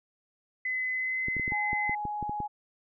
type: tone with pitch glide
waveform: sine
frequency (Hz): 2026 to 2045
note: B6 to C7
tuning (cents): +44 to -40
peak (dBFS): -28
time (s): 0.65-1.95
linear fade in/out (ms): 5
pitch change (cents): +16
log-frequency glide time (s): 0.92-1.19
type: clicks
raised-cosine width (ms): 3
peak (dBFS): -24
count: 11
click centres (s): 1.284 / 1.367 / 1.397 / 1.479 / 1.521 / 1.731 / 1.895 / 2.053 / 2.227 / 2.295 / 2.403
type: tone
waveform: sine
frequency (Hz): 836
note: G#5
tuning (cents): +11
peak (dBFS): -31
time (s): 1.51-2.48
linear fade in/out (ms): 20
effects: none